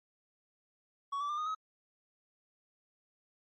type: tone with pitch steps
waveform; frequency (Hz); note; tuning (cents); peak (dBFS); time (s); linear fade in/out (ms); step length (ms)
triangle; 1120 / 1156.8 / 1194.9 / 1234.1 / 1274.7; C#6 / D6 / D6 / D#6 / D#6; +18 / -27 / +30 / -15 / +41; -31; 1.12-1.55; 10; 86
effects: MP3 32 kbps